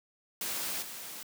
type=noise with level steps; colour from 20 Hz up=white; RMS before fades=-35 / -43 dBFS; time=0.41-1.23 s; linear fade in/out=2 ms; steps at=0.81 s; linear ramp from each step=20 ms; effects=high-pass 150 Hz 12 dB/octave